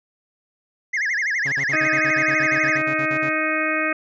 triangle tone with vibrato, 1876 Hz, A#6, 11 cents sharp, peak -18 dBFS, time 0.93-2.78 s, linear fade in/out 10 ms, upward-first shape sine, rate 12 Hz, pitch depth 240 cents each way
sawtooth tone bursts, 138.59 Hz, C#3, in tune, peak -26 dBFS, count 16, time 1.45-3.296 s, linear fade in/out 10 ms, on 76 ms, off 42 ms
harmonic tone, 312.2 Hz, D#4, 6 cents sharp, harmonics 1 / 2 / 4 / 5 / 6 / 7 / 8, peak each -27 / -27 / -27 / -27 / -27 / -27 / -27 dBFS, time 1.73-3.93 s, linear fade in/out 5 ms
effects resampled to 16000 Hz

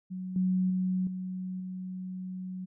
sine tone with level steps, 185 Hz, F#3, in tune, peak -34 / -24 / -26 / -33 / -35 dBFS, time 0.1-2.66 s, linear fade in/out 20 ms, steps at 0.36 / 0.7 / 1.07 / 1.6 s, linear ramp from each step 2 ms, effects none

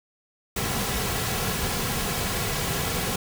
pink noise with comb filter, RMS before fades -27 dBFS, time 0.56-3.16 s, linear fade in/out 5 ms, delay 3.3 ms, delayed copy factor -0.5, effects none

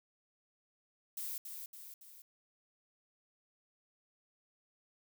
violet noise with echo, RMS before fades -41 dBFS, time 1.17-1.38 s, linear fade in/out 2 ms, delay 280 ms, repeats 3, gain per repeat -5 dB, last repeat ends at 2.22 s, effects none

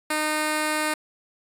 5% pulse tone with notch filter, 306.5 Hz, D#4, 26 cents flat, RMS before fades -25 dBFS, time 0.1-0.94 s, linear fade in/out 5 ms, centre 3200 Hz, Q 2, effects resampled to 32000 Hz

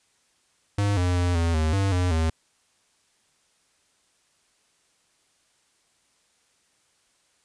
square tone with pitch steps, 101.6 / 89.4 / 88.5 / 83.8 / 78.6 / 98 / 90 / 80.5 Hz, G#2 / F2 / F2 / E2 / D#2 / G2 / F#2 / E2, -38 / +41 / +23 / +29 / +18 / 0 / -47 / -41 cents, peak -21 dBFS, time 0.78-2.3 s, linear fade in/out 5 ms, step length 190 ms, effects white hiss -66 dBFS RMS until 7.44 s + resampled to 22050 Hz

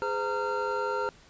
triangle tone cluster, 414.6 / 510 / 920 / 1378 Hz, G#4 / C5 / A#5 / F6, -3 / -44 / -23 / -24 cents, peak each -31 dBFS, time 0.02-1.09 s, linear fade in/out 0 ms, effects pink hiss -56 dBFS RMS until 1.29 s + resampled to 16000 Hz

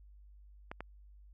clicks, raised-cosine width 0.5 ms, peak -26 dBFS, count 2, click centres 0.715 / 0.806 s, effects added 50 Hz sine -54 dBFS peak until 1.33 s

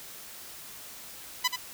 10% pulse tone with echo, 999 Hz, B5, 20 cents sharp, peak -14 dBFS, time 1.44-1.48 s, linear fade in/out 10 ms, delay 83 ms, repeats 1, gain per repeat -7 dB, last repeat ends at 1.563 s, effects white hiss -45 dBFS RMS until 1.73 s

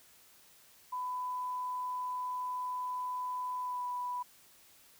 sine tone with pitch glide, 1000 to 987.9 Hz, B5 to B5, +21 to 0 cents, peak -34 dBFS, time 0.92-4.23 s, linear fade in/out 10 ms, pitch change -21 cents, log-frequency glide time 3.62-3.84 s, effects white hiss -61 dBFS RMS until 4.99 s

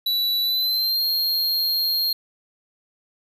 square tone with pitch glide, 3945 to 4228 Hz, B7 to C8, -3 to +17 cents, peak -20 dBFS, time 0.06-2.13 s, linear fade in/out 5 ms, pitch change +120 cents, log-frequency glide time 0.42-1.04 s, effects 9-bit

